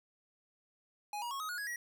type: tone with pitch steps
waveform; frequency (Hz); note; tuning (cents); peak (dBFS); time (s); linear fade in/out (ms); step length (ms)
square; 832 / 955.7 / 1097.8 / 1261.1 / 1448.6 / 1664 / 1911.4; G#5 / A#5 / C#6 / D#6 / F#6 / G#6 / A#6; +3 / +43 / -17 / +23 / -37 / +3 / +43; -38; 1.13-1.76; 2; 90
effects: none